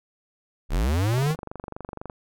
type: linear sweep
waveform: square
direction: up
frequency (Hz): 30 to 164.81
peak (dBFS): -21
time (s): 0.69-1.36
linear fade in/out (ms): 50
type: click train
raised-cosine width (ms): 1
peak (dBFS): -21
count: 24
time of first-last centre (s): 1.14-2.098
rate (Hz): 24
effects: none